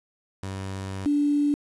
sawtooth / sine tone pair in turn, 96.3 / 290.6 Hz, G2 / D4, -30 / -18 cents, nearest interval octave + perfect fifth, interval 1912 cents, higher second, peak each -27 / -19 dBFS, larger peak second, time 0.43-1.06 / 1.06-1.54 s, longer first, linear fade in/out 0 ms, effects resampled to 22050 Hz + 8-bit

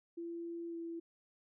sine tone with pitch glide, 338.5 to 334.2 Hz, E4 to E4, +46 to +24 cents, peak -40 dBFS, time 0.17-1 s, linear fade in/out 10 ms, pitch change -22 cents, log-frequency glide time 0.68-0.76 s, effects none

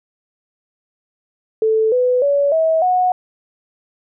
sine tone with pitch steps, 440 / 499.6 / 567.3 / 644.2 / 731.5 Hz, A4 / B4 / C#5 / E5 / F#5, 0 / +20 / +40 / -40 / -20 cents, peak -12 dBFS, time 1.62-3.12 s, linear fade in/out 2 ms, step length 300 ms, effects none

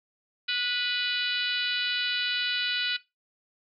harmonic tone with a mistuned harmonic, 493.9 Hz, B4, in tune, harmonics 3 / 4 / 5 / 6 / 7 / 8 / 9 / 10, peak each -33 / -39 / -32 / -31 / -37 / -31 / -39 / -44 dBFS, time 0.48-2.97 s, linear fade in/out 10 ms, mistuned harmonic 3, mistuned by -22 cents, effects noise-tail reverb RT60 0.2 s tail -17 dB re dry

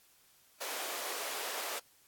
pink high-pass noise, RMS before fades -39 dBFS, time 0.6-1.8 s, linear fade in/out 20 ms, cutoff 440 Hz, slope 24 dB/octave, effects white hiss -65 dBFS RMS until 2.07 s + AAC 64 kbps

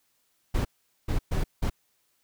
brown noise bursts at uneven times, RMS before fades -25 dBFS, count 4, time 0.54-0.65 / 1.08-1.19 / 1.31-1.44 / 1.62-1.7 s, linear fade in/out 10 ms, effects white hiss -71 dBFS RMS until 2.23 s

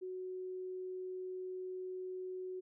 sine tone, 370 Hz, F#4, in tune, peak -40 dBFS, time 0.01-2.61 s, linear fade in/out 20 ms, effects none

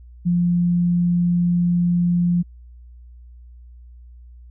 sine tone, 174.61 Hz, F3, in tune, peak -15 dBFS, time 0.25-2.43 s, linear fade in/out 20 ms, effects added 60 Hz sine -40 dBFS peak until 4.5 s

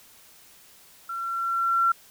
sine tone with level ramp, 1360 Hz, F6, 46 cents flat, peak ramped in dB -30 to -17 dBFS, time 1.09-1.92 s, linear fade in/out 5 ms, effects white hiss -53 dBFS RMS until 2.1 s

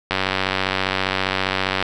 click train, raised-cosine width 0.3 ms, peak -3 dBFS, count 164, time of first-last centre 0.11-1.826 s, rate 95 Hz, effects none

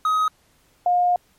triangle / sine tone pair in turn, 1262 / 712.4 Hz, D#6 / F5, +24 / +34 cents, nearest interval minor seventh, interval 990 cents, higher first, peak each -15 dBFS, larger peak neither, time 0.05-0.28 / 0.86-1.16 s, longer second, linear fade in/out 2 ms, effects pink hiss -60 dBFS RMS until 1.38 s + MP3 64 kbps

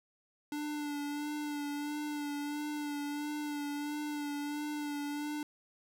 square tone with vibrato, 293.6 Hz, D4, in tune, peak -36 dBFS, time 0.52-5.43 s, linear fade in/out 2 ms, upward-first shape sine, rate 1.5 Hz, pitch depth 28 cents each way, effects none

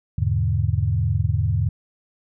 sine chord, E dominant seventh, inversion none, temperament equal, 82.41 / 103.83 / 123.47 / 146.83 Hz, E2 / G#2 / B2 / D3, 0 / 0 / 0 / 0 cents, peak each -23 / -21 / -26 / -26 dBFS, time 0.18-1.69 s, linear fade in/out 5 ms, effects none

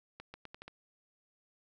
accelerating click train, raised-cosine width 0.3 ms, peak -30 dBFS, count 6, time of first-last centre 0.2-0.68 s, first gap 140 ms, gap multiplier 0.81, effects none

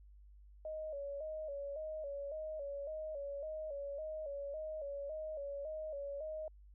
sine tone with vibrato, 593 Hz, D5, 17 cents sharp, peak -40 dBFS, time 0.65-6.48 s, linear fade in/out 2 ms, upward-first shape square, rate 1.8 Hz, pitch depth 89 cents each way, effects added 50 Hz sine -56 dBFS peak until 6.74 s

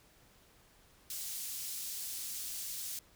pink high-pass noise, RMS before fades -41 dBFS, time 1.1-2.99 s, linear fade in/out 2 ms, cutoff 5900 Hz, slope 12 dB/octave, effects pink hiss -64 dBFS RMS until 3.15 s

